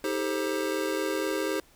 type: chord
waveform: square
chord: A half-diminished seventh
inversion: second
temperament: just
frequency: 316.8 / 396 / 440 / 528 Hz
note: Eb4 / G4 / A4 / C5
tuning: +31 / +18 / 0 / +16 cents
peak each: -33 / -32 / -37 / -34 dBFS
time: 0.04-1.6 s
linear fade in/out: 2 ms
effects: pink hiss -59 dBFS RMS until 1.75 s